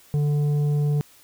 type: tone with tanh clipping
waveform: sine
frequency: 146.83 Hz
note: D3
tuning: in tune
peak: -20 dBFS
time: 0.14-1.01 s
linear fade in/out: 0 ms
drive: 7 dB
effects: white hiss -53 dBFS RMS until 1.23 s